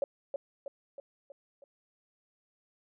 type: tone with echo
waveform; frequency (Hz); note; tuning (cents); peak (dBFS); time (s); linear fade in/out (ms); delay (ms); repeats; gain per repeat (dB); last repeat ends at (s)
sine; 558; C#5; +11; -26; 0.02-0.04; 2; 320; 5; -5; 1.64
effects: none